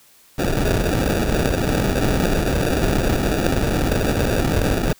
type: noise with sample-and-hold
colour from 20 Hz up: pink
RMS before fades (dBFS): -19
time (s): 0.38-4.93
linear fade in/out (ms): 5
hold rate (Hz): 1050
effects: white hiss -52 dBFS RMS until 4.99 s

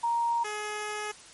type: tone pair in turn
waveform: sine / 10% pulse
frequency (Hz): 936 / 421.5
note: A#5 / G#4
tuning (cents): +7 / +26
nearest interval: octave + major second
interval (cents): 1381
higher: first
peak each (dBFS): -24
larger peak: neither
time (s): 0.03-0.44 / 0.44-1.12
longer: second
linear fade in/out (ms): 10
effects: white hiss -50 dBFS RMS until 1.33 s + MP3 48 kbps

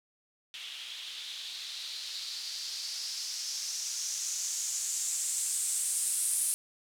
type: noise with low-pass filter sweep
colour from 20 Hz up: violet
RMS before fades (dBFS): -35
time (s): 0.54-6.54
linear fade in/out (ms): 0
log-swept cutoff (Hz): 3100 to 9700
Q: 3.6
effects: none

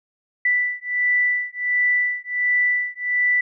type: beating tone pair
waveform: sine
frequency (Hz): 1975.5 / 1976.9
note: B6 / B6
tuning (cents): 0 / +1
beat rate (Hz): 1.4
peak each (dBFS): -21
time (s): 0.45-3.41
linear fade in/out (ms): 5
effects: none

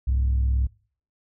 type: tone pair together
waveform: sine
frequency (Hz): 65.37 / 103.83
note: C2 / G#2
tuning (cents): -1 / 0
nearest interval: minor sixth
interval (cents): 801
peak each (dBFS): -18 / -29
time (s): 0.07-0.67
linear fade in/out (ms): 10
effects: noise-tail reverb RT60 0.5 s tail -25 dB re dry + tanh soft clip ceiling -15 dBFS

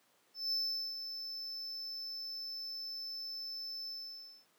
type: tone with ADSR envelope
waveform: triangle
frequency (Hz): 5274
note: E8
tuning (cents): 0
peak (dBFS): -30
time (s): 0.34-4.46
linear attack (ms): 180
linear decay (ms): 420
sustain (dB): -9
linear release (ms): 580
effects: pink hiss -70 dBFS RMS until 4.58 s + high-pass 300 Hz 12 dB/octave

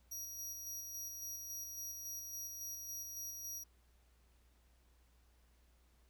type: tone with tremolo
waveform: sawtooth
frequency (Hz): 5750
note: F8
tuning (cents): +50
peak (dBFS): -40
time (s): 0.11-3.64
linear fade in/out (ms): 10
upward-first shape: square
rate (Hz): 3.6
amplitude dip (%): 30
effects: added 60 Hz sine -67 dBFS peak until 6.09 s + pink hiss -75 dBFS RMS until 6.09 s

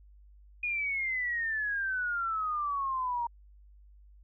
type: exponential sweep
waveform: sine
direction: down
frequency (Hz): 2465 to 932.3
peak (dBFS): -29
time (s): 0.63-3.27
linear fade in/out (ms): 5
effects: added 50 Hz sine -53 dBFS peak until 4.23 s

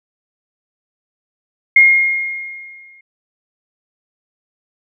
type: tone with exponential decay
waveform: sine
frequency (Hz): 2139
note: C7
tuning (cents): +38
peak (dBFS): -3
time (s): 1.76-3.01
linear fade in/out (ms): 5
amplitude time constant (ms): 270
effects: none

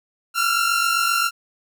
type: tone pair together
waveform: sawtooth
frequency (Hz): 1349.3 / 1396.9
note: E6 / F6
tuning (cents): +40 / 0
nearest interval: minor second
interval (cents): 60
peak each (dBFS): -17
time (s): 0.34-1.31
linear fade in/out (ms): 50
effects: none

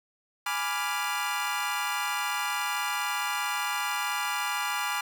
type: chord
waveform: 25% pulse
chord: G# diminished seventh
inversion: none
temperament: equal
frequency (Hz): 830.6 / 987.8 / 1174.7 / 1396.9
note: G#5 / B5 / D6 / F6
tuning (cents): 0 / 0 / 0 / 0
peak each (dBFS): -30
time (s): 0.46-5.01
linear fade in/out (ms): 5
effects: none

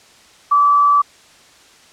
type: tone with frequency modulation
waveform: sine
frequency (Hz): 1155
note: D6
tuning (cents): -29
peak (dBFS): -9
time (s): 0.51-1.02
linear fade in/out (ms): 10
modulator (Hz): 99.9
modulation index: 0.23
effects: white hiss -47 dBFS RMS until 1.92 s + low-pass 7000 Hz 12 dB/octave

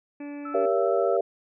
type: harmonic tone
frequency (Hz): 289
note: D4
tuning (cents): -28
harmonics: 1 / 2 / 3 / 4 / 5 / 6 / 7 / 8 / 9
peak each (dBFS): -34 / -44 / -50 / -58 / -60 / -53 / -61 / -52 / -55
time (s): 0.2-0.66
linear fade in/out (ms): 5
type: tone with vibrato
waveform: sine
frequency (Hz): 1318.5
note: E6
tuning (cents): 0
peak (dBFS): -34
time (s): 0.45-1.17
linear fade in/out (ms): 5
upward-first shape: sine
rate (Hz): 15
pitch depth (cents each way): 12
type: chord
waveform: sine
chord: G diminished seventh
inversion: none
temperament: just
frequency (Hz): 392 / 470.4 / 564.5 / 677.4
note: G4 / Bb4 / Db5 / Fb5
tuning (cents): 0 / +16 / +31 / +47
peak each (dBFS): -26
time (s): 0.54-1.21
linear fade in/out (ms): 5
effects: none

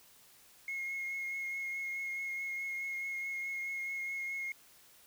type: tone with vibrato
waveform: sine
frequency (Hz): 2159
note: C#7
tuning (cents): -46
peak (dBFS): -34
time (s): 0.68-4.52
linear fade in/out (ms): 2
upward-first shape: triangle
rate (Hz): 4.7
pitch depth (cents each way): 18
effects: tanh soft clip ceiling -33 dBFS + white hiss -61 dBFS RMS until 5.06 s

